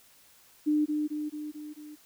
sine tone with echo, 301 Hz, D4, 43 cents sharp, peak -22 dBFS, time 0.66-0.86 s, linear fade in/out 20 ms, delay 220 ms, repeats 5, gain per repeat -4 dB, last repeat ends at 1.96 s, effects white hiss -59 dBFS RMS until 2.05 s

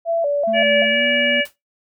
sine tone with vibrato, 621 Hz, D#5, 3 cents flat, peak -16 dBFS, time 0.05-0.86 s, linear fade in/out 50 ms, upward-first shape square, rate 2.6 Hz, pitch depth 130 cents each way
triangle tone with pitch glide, 220 to 239.9 Hz, A3 to A#3, 0 to +50 cents, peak -23 dBFS, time 0.47-1.41 s, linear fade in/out 10 ms, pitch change +150 cents, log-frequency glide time 0.86-1.03 s
harmonic tone, 577 Hz, D5, 31 cents flat, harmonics 1 / 3 / 4 / 5, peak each -20 / -20 / -20 / -20 dBFS, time 0.53-1.46 s, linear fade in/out 50 ms
white noise with exponential decay, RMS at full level -34 dBFS, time 1.45-1.56 s, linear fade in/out 5 ms, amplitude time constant 22 ms
effects noise-tail reverb RT60 0.2 s tail -21 dB re dry

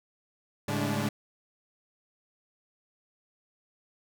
sawtooth tone cluster, 108.3 / 143.7 / 202.4 / 215.6 / 290.7 Hz, A2 / D3 / G#3 / A3 / D4, -27 / -37 / -44 / -35 / -18 cents, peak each -30 dBFS, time 0.68-1.09 s, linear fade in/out 5 ms, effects none

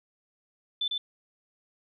sine tone with echo, 3520 Hz, A7, in tune, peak -26 dBFS, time 0.81-0.88 s, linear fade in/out 5 ms, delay 100 ms, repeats 1, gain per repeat -2 dB, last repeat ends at 0.98 s, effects none

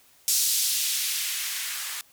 violet noise with band-pass filter sweep, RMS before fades -27 dBFS, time 0.28-2.01 s, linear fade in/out 0 ms, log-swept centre 5300 to 1300 Hz, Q 1.1, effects white hiss -58 dBFS RMS until 2.12 s

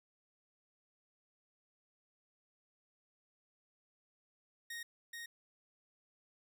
sawtooth tone with echo, 1864.7 Hz, A#6, in tune, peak -39 dBFS, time 4.7-4.83 s, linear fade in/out 5 ms, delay 430 ms, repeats 1, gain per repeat -2 dB, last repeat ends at 5.26 s, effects none

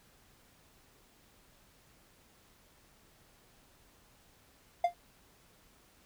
triangle tone with exponential decay, 698.5 Hz, F5, in tune, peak -19 dBFS, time 4.84-4.94 s, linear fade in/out 5 ms, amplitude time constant 21 ms, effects pink hiss -64 dBFS RMS until 6.05 s

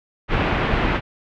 pink low-pass noise, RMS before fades -20 dBFS, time 0.28-1.01 s, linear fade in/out 50 ms, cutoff 2800 Hz, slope 24 dB/octave, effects none

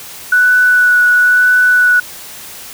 sine tone with vibrato, 1480 Hz, F#6, in tune, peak -6 dBFS, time 0.32-2 s, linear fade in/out 5 ms, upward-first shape sine, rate 1 Hz, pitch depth 12 cents each way, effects white hiss -31 dBFS RMS until 2.73 s

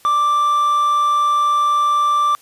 triangle tone with quantisation, 1176 Hz, D6, 2 cents sharp, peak -11 dBFS, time 0.05-2.35 s, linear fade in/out 0 ms, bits 6, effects white hiss -50 dBFS RMS until 2.41 s + resampled to 32000 Hz

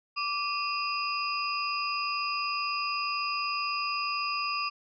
sine tone cluster, 1164 / 2488 / 2719 / 4922 Hz, D6 / D#7 / F7 / D#8, -16 / -1 / -47 / -20 cents, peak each -31 / -38 / -36 / -34 dBFS, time 0.16-4.7 s, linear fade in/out 20 ms, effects none

